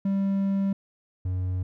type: tone pair in turn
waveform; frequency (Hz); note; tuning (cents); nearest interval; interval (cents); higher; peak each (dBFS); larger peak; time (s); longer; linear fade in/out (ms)
triangle; 196 / 91.91; G3 / F#2; 0 / -11; octave + minor second; 1311; first; -20 / -23; first; 0.05-0.73 / 1.25-1.63; first; 5
effects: none